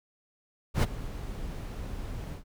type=noise with ADSR envelope; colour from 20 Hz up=brown; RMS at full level=-18 dBFS; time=0.74-2.44 s; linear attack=90 ms; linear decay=22 ms; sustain=-19 dB; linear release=110 ms; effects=none